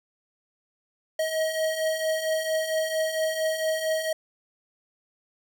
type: beating tone pair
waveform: square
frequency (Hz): 631 / 635.4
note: D#5 / D#5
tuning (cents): +24 / +36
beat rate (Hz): 4.4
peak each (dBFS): -32 / -26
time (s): 1.19-4.13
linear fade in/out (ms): 5
effects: none